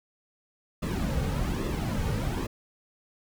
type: noise with flanger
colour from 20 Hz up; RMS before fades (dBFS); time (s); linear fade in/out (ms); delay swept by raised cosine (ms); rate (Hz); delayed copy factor
brown; -29; 0.82-2.47; 10; 1.3 to 3; 1.2; -0.65
effects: none